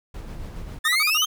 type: noise with tremolo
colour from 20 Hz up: brown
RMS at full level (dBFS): -33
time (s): 0.14-0.79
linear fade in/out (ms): 5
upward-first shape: sine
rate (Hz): 7.3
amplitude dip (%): 35
type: exponential sweep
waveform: 30% pulse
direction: up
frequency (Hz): 1760 to 3200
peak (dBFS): -16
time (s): 0.84-1.26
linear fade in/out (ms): 20
type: tone bursts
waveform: square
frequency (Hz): 1244.5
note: D#6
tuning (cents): 0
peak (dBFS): -25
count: 6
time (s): 0.85-1.249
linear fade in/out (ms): 2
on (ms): 29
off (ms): 45
effects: none